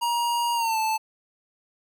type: tone with pitch glide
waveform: square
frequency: 947 to 878.5 Hz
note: A#5 to A5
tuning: +27 to -3 cents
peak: -23 dBFS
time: 0.01-0.98 s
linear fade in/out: 20 ms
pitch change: -130 cents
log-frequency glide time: 0.54-0.78 s
effects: none